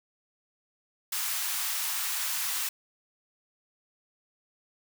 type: high-pass noise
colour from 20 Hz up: white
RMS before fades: -31 dBFS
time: 1.12-2.69 s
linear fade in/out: 5 ms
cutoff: 880 Hz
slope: 24 dB/octave
effects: none